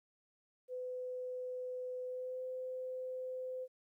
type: tone with pitch glide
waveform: sine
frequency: 504 to 511.6 Hz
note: B4 to C5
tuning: +35 to -39 cents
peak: -39 dBFS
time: 0.68-3.68 s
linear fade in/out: 50 ms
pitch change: +26 cents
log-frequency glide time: 2.06-2.43 s
effects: 13-bit